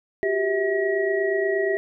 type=tone cluster; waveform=sine; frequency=366.6 / 395 / 648 / 1908 Hz; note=F#4 / G4 / E5 / A#6; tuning=-16 / +13 / -30 / +40 cents; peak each=-30 / -22 / -27 / -28 dBFS; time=0.23-1.77 s; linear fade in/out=0 ms; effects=none